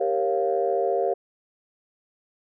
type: chord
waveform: sine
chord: G half-diminished seventh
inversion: none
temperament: equal with one note detuned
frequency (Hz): 392 / 466.2 / 546.1 / 698.5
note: G4 / Bb4 / Db5 / F5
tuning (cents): 0 / 0 / -26 / 0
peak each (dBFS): -26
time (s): 0-1.14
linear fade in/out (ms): 10
effects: tanh soft clip ceiling -10 dBFS